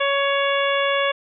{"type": "harmonic tone with a mistuned harmonic", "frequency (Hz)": 558, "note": "C#5", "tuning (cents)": 11, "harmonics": [1, 2, 3, 4, 5, 6], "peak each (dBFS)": [-21, -24, -26, -27, -28, -29], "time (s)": [0, 1.12], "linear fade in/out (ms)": 10, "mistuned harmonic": 6, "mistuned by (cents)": 35, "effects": []}